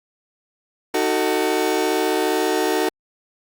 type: chord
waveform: 30% pulse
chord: D# diminished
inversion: none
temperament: just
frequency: 311.1 / 373.4 / 448 Hz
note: D#4 / F#4 / A4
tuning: 0 / +16 / +31 cents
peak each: -21 / -19 / -20 dBFS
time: 0.94-2.89 s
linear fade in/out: 5 ms
effects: Opus 48 kbps